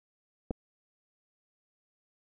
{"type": "clicks", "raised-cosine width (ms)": 2, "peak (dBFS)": [-18, -27], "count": 2, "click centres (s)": [0.508, 0.512], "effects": []}